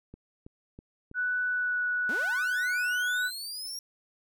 click train, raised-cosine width 3 ms, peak -32 dBFS, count 4, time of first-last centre 0.14-1.114 s, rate 3.08 Hz
sine tone with vibrato, 1480 Hz, F#6, in tune, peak -26 dBFS, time 1.14-3.31 s, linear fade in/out 50 ms, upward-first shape sine, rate 1 Hz, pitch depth 9 cents each way
sawtooth linear sweep, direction up, 185 to 5650 Hz, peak -33 dBFS, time 2.09-3.79 s, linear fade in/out 2 ms
effects none

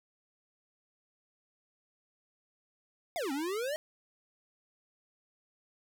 square exponential two-way sweep, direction down then up, 754 to 261.6 to 635 Hz, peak -33 dBFS, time 3.16-3.76 s, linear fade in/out 0 ms, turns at 3.32 s, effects none

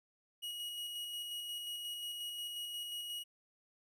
45% pulse tone with tremolo, 2900 Hz, F#7, 35 cents flat, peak -39 dBFS, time 0.42-3.24 s, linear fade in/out 20 ms, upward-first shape square, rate 5.6 Hz, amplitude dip 25%, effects none

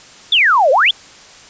sine exponential two-way sweep, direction down then up, 3642 to 499.4 to 3642 Hz, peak -8 dBFS, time 0.32-0.91 s, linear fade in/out 5 ms, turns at 0.71 s, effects white hiss -40 dBFS RMS until 1.49 s + resampled to 16000 Hz

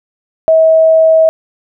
sine tone, 643 Hz, E5, 43 cents flat, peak -4 dBFS, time 0.48-1.29 s, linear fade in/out 0 ms, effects none

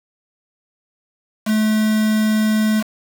triangle tone with quantisation, 216.1 Hz, A3, 31 cents flat, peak -12 dBFS, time 1.45-2.84 s, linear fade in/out 50 ms, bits 4, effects none

